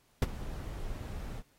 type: noise with ADSR envelope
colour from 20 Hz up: brown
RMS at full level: -18 dBFS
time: 0.22-1.43 s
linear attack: 3 ms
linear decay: 27 ms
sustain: -21 dB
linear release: 51 ms
effects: pink hiss -69 dBFS RMS until 1.58 s + AAC 48 kbps